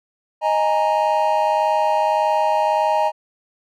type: chord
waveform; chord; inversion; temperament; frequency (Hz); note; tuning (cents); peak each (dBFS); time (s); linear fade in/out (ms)
triangle; D# suspended fourth; none; equal; 622.3 / 830.6 / 932.3; D#5 / G#5 / A#5; 0 / 0 / 0; -18; 0.41-3.12; 50
effects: none